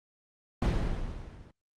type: noise with level ramp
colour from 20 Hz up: brown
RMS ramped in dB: -23 to -50 dBFS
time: 0.62-1.51 s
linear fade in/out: 2 ms
effects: low-pass 6000 Hz 12 dB/octave + Opus 32 kbps